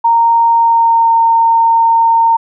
sine tone with pitch glide, 926 to 915.9 Hz, A#5 to A#5, -12 to -31 cents, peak -6 dBFS, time 0.04-2.37 s, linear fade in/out 10 ms, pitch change -19 cents, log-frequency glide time 0.51-1.13 s, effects none

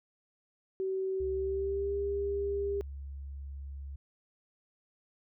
sine tone with pitch glide, 381 to 400.9 Hz, G4 to G4, -49 to +39 cents, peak -30 dBFS, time 0.8-2.81 s, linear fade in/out 0 ms, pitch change +88 cents, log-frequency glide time 1.27-1.95 s
sine tone, 69.3 Hz, C#2, in tune, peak -39 dBFS, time 1.2-3.96 s, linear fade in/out 5 ms
effects none

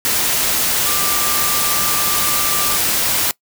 sine tone in noise, 1185 Hz, D6, 15 cents sharp, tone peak -24 dBFS, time 0.86-2.77 s, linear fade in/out 0 ms, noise white, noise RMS -17 dBFS, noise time 0.05-3.31 s, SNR -10 dB, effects noise-tail reverb RT60 0.1 s tail -22 dB re dry

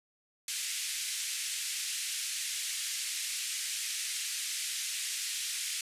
white band-pass noise, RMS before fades -36 dBFS, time 0.48-5.81 s, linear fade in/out 2 ms, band 2000 to 9800 Hz, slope 24 dB/octave, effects resampled to 32000 Hz

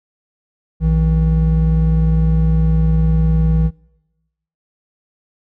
triangle tone pair together, 60.04 / 160.3 Hz, B1 / E3, -48 / -48 cents, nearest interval octave + perfect fourth, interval 1700 cents, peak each -12 dBFS, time 0.8-3.71 s, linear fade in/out 50 ms, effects noise-tail reverb RT60 1.0 s tail -24 dB re dry

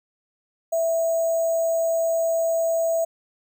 sine tone with sample-and-hold, 659.3 Hz, E5, in tune, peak -19 dBFS, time 0.72-3.05 s, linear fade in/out 10 ms, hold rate 7350 Hz, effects none

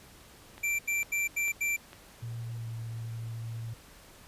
click train, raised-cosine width 0.3 ms, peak -30 dBFS, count 4, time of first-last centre 0.58-1.931 s, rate 2.22 Hz
square tone bursts, 2349 Hz, D7, in tune, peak -28 dBFS, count 5, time 0.63-1.766 s, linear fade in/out 10 ms, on 160 ms, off 84 ms
sine tone with pitch glide, 116.54 to 114.21 Hz, A#2 to A#2, 0 to -35 cents, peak -35 dBFS, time 2.22-3.74 s, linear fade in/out 10 ms, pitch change -35 cents, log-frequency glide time 2.51-2.68 s
effects pink hiss -54 dBFS RMS until 4.27 s + resampled to 32000 Hz

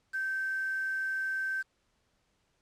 sine tone with quantisation, 1553 Hz, G6, 17 cents flat, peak -30 dBFS, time 0.13-1.63 s, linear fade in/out 20 ms, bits 8, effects pink hiss -74 dBFS RMS until 2.61 s + low-pass 8000 Hz 12 dB/octave

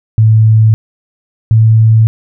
sine tone pair in turn, 110 / 111.21 Hz, A2 / A2, 0 / +19 cents, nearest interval unison, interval 19 cents, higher second, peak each -3 dBFS, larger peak neither, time 0.18-0.74 / 1.51-2.07 s, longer neither, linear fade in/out 0 ms, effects none

